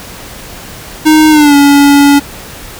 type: tone with pitch glide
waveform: square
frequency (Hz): 309.9 to 284.2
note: D#4 to C#4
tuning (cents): -7 to +43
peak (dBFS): -3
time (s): 1.05-2.2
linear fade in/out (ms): 20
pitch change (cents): -150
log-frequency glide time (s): 1.3-1.55
effects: pink hiss -28 dBFS RMS until 2.79 s